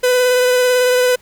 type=tone with vibrato; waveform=45% pulse; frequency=500 Hz; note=B4; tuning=21 cents sharp; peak=-11 dBFS; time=0.03-1.16 s; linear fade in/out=10 ms; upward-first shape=triangle; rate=18 Hz; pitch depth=20 cents each way; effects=pink hiss -50 dBFS RMS until 1.21 s